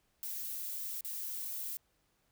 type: noise with dropouts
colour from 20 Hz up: violet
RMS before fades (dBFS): -40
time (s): 0.23-1.77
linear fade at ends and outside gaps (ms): 0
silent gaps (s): 1.008-1.047
effects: pink hiss -75 dBFS RMS until 2.31 s